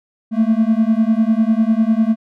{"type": "beating tone pair", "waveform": "triangle", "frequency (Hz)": [217.7, 227.7], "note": ["A3", "A#3"], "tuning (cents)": [-18, -40], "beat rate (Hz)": 10, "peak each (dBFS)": -13, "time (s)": [0.31, 2.16], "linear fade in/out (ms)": 50, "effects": []}